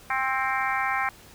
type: harmonic tone with a mistuned harmonic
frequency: 264.1 Hz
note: C4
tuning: 16 cents sharp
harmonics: 3 / 4 / 5 / 6 / 7 / 8 / 9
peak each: -29 / -30 / -31 / -32 / -32 / -33 / -34 dBFS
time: 0.1-1.09 s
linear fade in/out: 2 ms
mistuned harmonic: 9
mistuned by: -38 cents
effects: pink hiss -50 dBFS RMS until 1.34 s